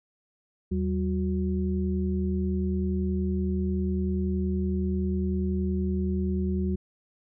sine tone cluster, 79.2 / 189.6 / 363.9 Hz, D#2 / F#3 / F#4, +31 / +43 / -29 cents, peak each -28 / -27 / -33 dBFS, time 0.71-6.76 s, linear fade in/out 10 ms, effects none

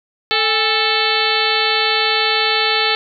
harmonic tone with a mistuned harmonic, 440 Hz, A4, in tune, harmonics 1 / 2 / 3 / 4 / 5 / 6 / 7 / 8 / 9 / 10, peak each -23 / -23 / -23 / -23 / -23 / -23 / -23 / -23 / -23 / -23 dBFS, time 0.31-2.95 s, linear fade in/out 0 ms, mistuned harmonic 2, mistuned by -110 cents, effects none

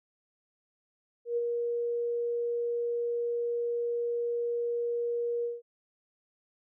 sine tone with ADSR envelope, 474 Hz, A#4, 29 cents sharp, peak -25 dBFS, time 1.25-5.62 s, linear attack 120 ms, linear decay 28 ms, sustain -3 dB, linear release 180 ms, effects none

